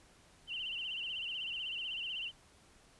sine tone with vibrato, 2906 Hz, F#7, 32 cents flat, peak -37 dBFS, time 0.47-2.32 s, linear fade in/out 50 ms, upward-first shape sine, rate 16 Hz, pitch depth 120 cents each way, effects pink hiss -63 dBFS RMS until 2.99 s + resampled to 24000 Hz

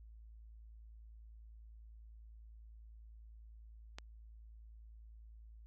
click, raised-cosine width 0.2 ms, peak -28 dBFS, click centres 3.985 s, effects added 55 Hz sine -53 dBFS peak until 5.66 s

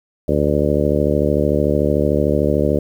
harmonic tone, 73.42 Hz, D2, in tune, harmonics 1 / 2 / 3 / 4 / 5 / 6 / 7 / 8, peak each -22 / -22 / -22 / -22 / -22 / -22 / -22 / -22 dBFS, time 0.28-2.79 s, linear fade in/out 5 ms, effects 8-bit

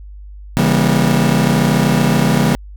40% pulse chord, C# diminished seventh, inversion none, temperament just, 138.59 / 166.31 / 199.57 / 239.5 Hz, C#3 / E3 / G3 / Bb3, 0 / +16 / +31 / +47 cents, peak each -16 dBFS, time 0.57-2.55 s, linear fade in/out 0 ms, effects added 50 Hz sine -31 dBFS peak until 2.76 s

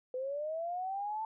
sine linear sweep, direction up, 500 to 890 Hz, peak -34 dBFS, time 0.14-1.25 s, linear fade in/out 2 ms, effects none

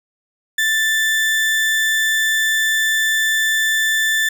35% pulse tone, 1765 Hz, A6, 5 cents sharp, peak -13 dBFS, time 0.58-4.29 s, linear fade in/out 5 ms, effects none

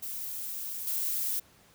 violet noise with level steps, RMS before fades -37 / -31 dBFS, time 0.02-1.4 s, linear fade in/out 10 ms, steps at 0.87 s, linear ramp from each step 2 ms, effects pink hiss -60 dBFS RMS until 1.74 s + high-pass 60 Hz 12 dB/octave

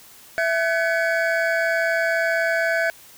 triangle tone cluster, 663 / 1515 / 1693 / 2238 Hz, E5 / F#6 / G#6 / C#7, +10 / +40 / +33 / +16 cents, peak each -20 / -21 / -25 / -29 dBFS, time 0.38-2.9 s, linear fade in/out 0 ms, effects white hiss -47 dBFS RMS until 3.17 s

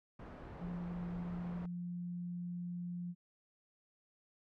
pink low-pass noise, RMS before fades -50 dBFS, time 0.19-1.66 s, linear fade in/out 5 ms, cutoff 1200 Hz, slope 12 dB/octave
sine tone with pitch glide, 174.61 to 175.62 Hz, F3 to F3, 0 to +10 cents, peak -39 dBFS, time 0.59-3.15 s, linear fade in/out 50 ms, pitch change +10 cents, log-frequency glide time 0.75-1.9 s
effects none

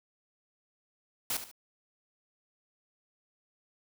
white noise with echo, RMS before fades -32 dBFS, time 1.3-1.37 s, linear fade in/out 2 ms, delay 72 ms, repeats 2, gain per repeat -10 dB, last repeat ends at 1.514 s, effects none

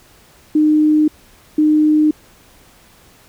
sine tone pair in turn, 305.4 / 305.4 Hz, D#4 / D#4, -32 / -32 cents, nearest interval unison, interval 0 cents, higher neither, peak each -9 dBFS, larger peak neither, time 0.55-1.08 / 1.58-2.11 s, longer neither, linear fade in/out 5 ms, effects pink hiss -48 dBFS RMS until 3.28 s

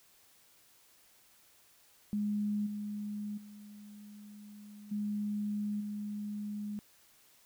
sine tone with level steps, 207.7 Hz, G#3, in tune, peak -30 / -36 / -48 / -32 / -36 dBFS, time 2.13-6.79 s, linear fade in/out 0 ms, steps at 2.66 / 3.37 / 4.91 / 5.8 s, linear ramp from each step 10 ms, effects white hiss -64 dBFS RMS until 7.45 s

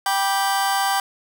sawtooth chord, G major, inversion none, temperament just, 784 / 980 / 1176 Hz, G5 / B5 / D6, 0 / -14 / +2 cents, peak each -16 / -22 / -22 dBFS, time 0.06-1 s, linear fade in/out 2 ms, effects none

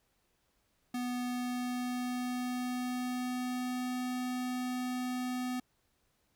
square tone with pitch glide, 246.9 to 250.9 Hz, B3 to B3, 0 to +28 cents, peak -34 dBFS, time 0.94-5.6 s, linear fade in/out 5 ms, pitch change +28 cents, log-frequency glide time 1.22-3.95 s, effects pink hiss -75 dBFS RMS until 6.35 s

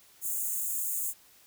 white high-pass noise, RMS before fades -32 dBFS, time 0.21-1.14 s, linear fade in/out 50 ms, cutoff 6600 Hz, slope 96 dB/octave, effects white hiss -59 dBFS RMS until 1.46 s

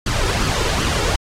pink noise with flanger, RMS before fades -19 dBFS, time 0.06-1.16 s, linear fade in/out 5 ms, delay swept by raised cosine 0.64 to 2.24 ms, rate 2.6 Hz, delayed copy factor +0.55, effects low-pass 7000 Hz 12 dB/octave + AAC 48 kbps

